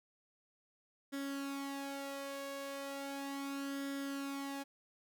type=tone with flanger; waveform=sawtooth; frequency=277.2 Hz; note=C#4; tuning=in tune; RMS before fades=-42 dBFS; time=1.12-4.64 s; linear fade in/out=20 ms; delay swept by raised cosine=0.58 to 1.78 ms; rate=0.36 Hz; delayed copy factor=+0.6; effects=none